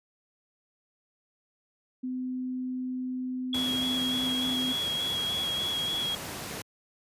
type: tone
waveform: sine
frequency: 254.7 Hz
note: C4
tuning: 46 cents flat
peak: -30 dBFS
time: 2.03-4.73 s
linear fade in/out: 10 ms
type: tone with vibrato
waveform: sine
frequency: 3322 Hz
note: G#7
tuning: in tune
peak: -28 dBFS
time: 3.53-6.15 s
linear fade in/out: 2 ms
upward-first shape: square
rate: 3.4 Hz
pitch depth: 14 cents each way
type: noise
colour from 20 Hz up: pink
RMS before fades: -37 dBFS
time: 3.54-6.62 s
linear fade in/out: 5 ms
effects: high-pass 100 Hz 12 dB/octave + resampled to 32000 Hz